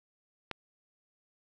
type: click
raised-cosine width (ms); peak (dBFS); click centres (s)
0.3; -19; 0.513
effects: none